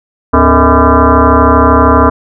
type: tone with frequency modulation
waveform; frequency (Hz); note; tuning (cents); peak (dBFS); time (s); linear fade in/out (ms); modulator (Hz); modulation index
sine; 466.4; A#4; +1; -3; 0.33-2.1; 10; 180; 4.7
effects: none